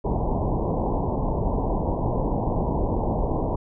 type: low-pass noise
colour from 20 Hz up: pink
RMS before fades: -24 dBFS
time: 0.04-3.56 s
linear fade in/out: 10 ms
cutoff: 1000 Hz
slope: 96 dB/octave
effects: none